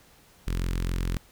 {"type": "tone with notch filter", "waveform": "sawtooth", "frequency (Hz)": 43.75, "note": "F1", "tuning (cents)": 4, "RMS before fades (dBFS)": -28, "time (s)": [0.47, 1.17], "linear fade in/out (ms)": 0, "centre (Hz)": 710, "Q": 0.78, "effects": ["pink hiss -57 dBFS RMS until 1.31 s"]}